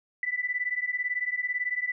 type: beating tone pair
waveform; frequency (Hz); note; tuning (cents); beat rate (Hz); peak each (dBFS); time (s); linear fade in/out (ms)
sine; 1975.5 / 1993.5; B6 / B6; 0 / +16; 18; -30 / -30; 0.23-1.92; 2
effects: none